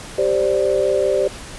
sine chord, G suspended fourth, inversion none, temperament just, 392 / 522.7 / 588 Hz, G4 / C5 / D5, 0 / -2 / +2 cents, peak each -19 dBFS, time 0.18-1.28 s, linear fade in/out 5 ms, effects pink hiss -35 dBFS RMS until 1.58 s + resampled to 24000 Hz

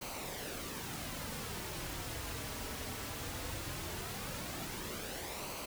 pink noise with flanger, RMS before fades -42 dBFS, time 0.01-5.66 s, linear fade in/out 10 ms, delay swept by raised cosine 0.56 to 5.76 ms, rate 0.18 Hz, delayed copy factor -0.5, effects none

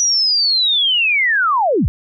sine linear sweep, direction down, 5900 to 34.31 Hz, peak -12 dBFS, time 0-1.88 s, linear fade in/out 0 ms, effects none

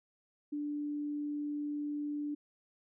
sine tone, 293.7 Hz, D4, in tune, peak -34 dBFS, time 0.52-2.35 s, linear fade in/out 10 ms, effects none

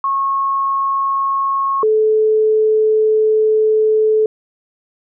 sine tone pair in turn, 1093 / 433.8 Hz, C#6 / A4, -25 / -25 cents, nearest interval octave + major third, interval 1600 cents, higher first, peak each -14 / -10 dBFS, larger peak second, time 0.04-1.83 / 1.83-4.26 s, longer second, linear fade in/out 2 ms, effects none

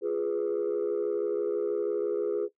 sine chord, F diminished, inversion none, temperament equal, 349.2 / 415.3 / 493.9 Hz, F4 / Ab4 / Cb5, 0 / 0 / 0 cents, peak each -31 / -27 / -31 dBFS, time 0.01-2.49 s, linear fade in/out 50 ms, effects noise-tail reverb RT60 0.1 s tail -17 dB re dry + tanh soft clip ceiling -22 dBFS

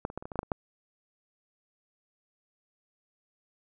clicks, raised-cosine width 1 ms, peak -15 / -28 / -20 / -29 / -25 / -25 / -22 / -11 / -28 / -14 dBFS, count 10, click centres 0.051 / 0.101 / 0.176 / 0.225 / 0.255 / 0.318 / 0.357 / 0.391 / 0.431 / 0.518 s, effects none

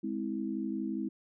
sine chord, Ab augmented, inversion none, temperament just, 207.7 / 259.6 / 324.5 Hz, Ab3 / C4 / E4, 0 / -13 / -27 cents, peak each -36 / -37 / -36 dBFS, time 0.03-1.09 s, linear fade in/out 10 ms, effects none

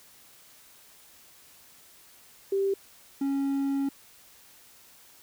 sine / triangle tone pair in turn, 392 / 275.9 Hz, G4 / C#4, 0 / -8 cents, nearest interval tritone, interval 608 cents, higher first, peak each -23 dBFS, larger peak neither, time 2.52-2.74 / 3.21-3.89 s, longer second, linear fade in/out 5 ms, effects white hiss -55 dBFS RMS until 5.22 s

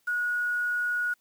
sine tone with quantisation, 1454 Hz, F#6, 31 cents flat, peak -25 dBFS, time 0.07-1.14 s, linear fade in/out 10 ms, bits 8, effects white hiss -70 dBFS RMS until 1.2 s

